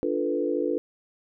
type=chord; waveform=sine; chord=B half-diminished seventh; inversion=first; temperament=equal; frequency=293.7 / 349.2 / 440 / 493.9 Hz; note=D4 / F4 / A4 / B4; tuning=0 / 0 / 0 / 0 cents; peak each=-29 dBFS; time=0.03-0.78 s; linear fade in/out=0 ms; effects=none